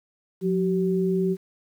sine tone pair together, 180 / 381.4 Hz, F#3 / G4, -47 / -47 cents, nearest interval octave + minor second, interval 1300 cents, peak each -23 dBFS, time 0.41-1.37 s, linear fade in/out 50 ms, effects 9-bit

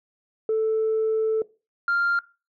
sine tone pair in turn, 440 / 1394.1 Hz, A4 / F6, 0 / -3 cents, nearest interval octave + minor sixth, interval 1997 cents, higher second, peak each -18 dBFS, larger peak neither, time 0.49-1.42 / 1.88-2.19 s, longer first, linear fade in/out 2 ms, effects noise-tail reverb RT60 0.3 s tail -20 dB re dry + tanh soft clip ceiling -17 dBFS

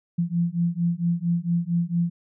sine beating tone pair, 169.2 / 173.6 Hz, E3 / F3, +45 / -10 cents, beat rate 4.4 Hz, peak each -24 dBFS, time 0.18-2.1 s, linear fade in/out 10 ms, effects none

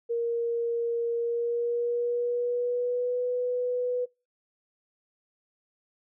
sine tone with pitch glide, 468.1 to 494.5 Hz, A#4 to B4, +7 to +2 cents, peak -25 dBFS, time 0.09-4.06 s, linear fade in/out 20 ms, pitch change +95 cents, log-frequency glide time 1.15-3.21 s, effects noise-tail reverb RT60 0.3 s tail -26 dB re dry

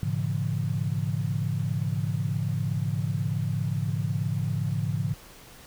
sine tone cluster, 105.9 / 124.8 / 142.7 / 170.6 Hz, G#2 / B2 / D3 / F3, +34 / +19 / -49 / -40 cents, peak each -29 / -34 / -29 / -32 dBFS, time 0.03-5.14 s, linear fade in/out 0 ms, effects pink hiss -49 dBFS RMS until 5.66 s

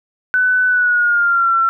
sine tone with pitch glide, 1500 to 1351.9 Hz, F#6 to E6, +23 to +43 cents, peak -11 dBFS, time 0.34-1.69 s, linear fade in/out 0 ms, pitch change -180 cents, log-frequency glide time 0.68-1.55 s, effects none

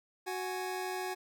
25% pulse tone pair together, 370 / 832 Hz, F#4 / G#5, 0 / +3 cents, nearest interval octave + major second, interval 1403 cents, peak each -33 / -36 dBFS, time 0.26-1.15 s, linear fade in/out 20 ms, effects none

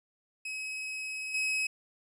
40% pulse tone with level steps, 2553 Hz, D#7, 44 cents sharp, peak -34 / -27 dBFS, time 0.45-1.67 s, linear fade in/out 5 ms, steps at 1.34 s, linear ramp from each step 5 ms, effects low-pass 12000 Hz 12 dB/octave

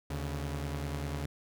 sawtooth tone pair together, 75.02 / 140 Hz, D2 / C#3, +37 / +18 cents, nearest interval major seventh, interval 1081 cents, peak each -32 / -34 dBFS, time 0.1-1.26 s, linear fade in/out 5 ms, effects none

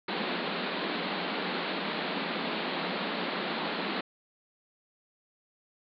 pink band-pass noise, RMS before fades -33 dBFS, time 0.08-4.01 s, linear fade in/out 5 ms, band 170 to 4400 Hz, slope 96 dB/octave, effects none

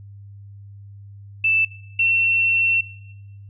sine tone pair in turn, 2647 / 2706 Hz, E7 / E7, +7 / +45 cents, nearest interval unison, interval 38 cents, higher second, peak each -15 / -15 dBFS, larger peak neither, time 1.44-1.65 / 1.99-2.81 s, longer second, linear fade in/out 5 ms, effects noise-tail reverb RT60 1.0 s tail -19 dB re dry + added 100 Hz sine -38 dBFS peak until 3.49 s

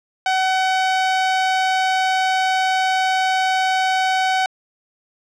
sawtooth tone, 754 Hz, F#5, 32 cents sharp, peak -12 dBFS, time 0.26-4.46 s, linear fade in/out 2 ms, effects low-pass 5000 Hz 12 dB/octave

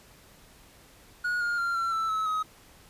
triangle tone with pitch steps, 1450 / 1417.7 / 1386.1 / 1355.2 / 1325.1 / 1295.5 / 1266.7 Hz, F#6 / F6 / F6 / E6 / E6 / E6 / D#6, -35 / +26 / -13 / +48 / +9 / -30 / +31 cents, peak -24 dBFS, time 1.24-2.43 s, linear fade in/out 10 ms, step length 170 ms, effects pink hiss -55 dBFS RMS until 2.89 s + resampled to 32000 Hz

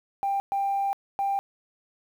sine tone bursts at uneven times, 792 Hz, G5, 18 cents sharp, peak -22 dBFS, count 3, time 0.23-0.4 / 0.52-0.93 / 1.19-1.39 s, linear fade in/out 0 ms, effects tanh soft clip ceiling -20 dBFS + 9-bit

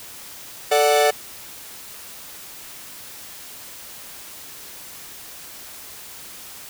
45% pulse chord, D major, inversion second, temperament equal, 440 / 587.3 / 740 Hz, A4 / D5 / F#5, 0 / 0 / 0 cents, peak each -19 dBFS, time 0.71-1.11 s, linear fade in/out 10 ms, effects white hiss -39 dBFS RMS until 6.69 s

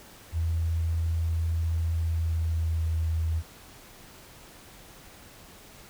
sine tone with pitch glide, 82.41 to 81.13 Hz, E2 to E2, 0 to -27 cents, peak -24 dBFS, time 0.32-3.43 s, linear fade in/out 50 ms, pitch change -27 cents, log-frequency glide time 1.93-2.89 s, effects pink hiss -50 dBFS RMS until 5.89 s

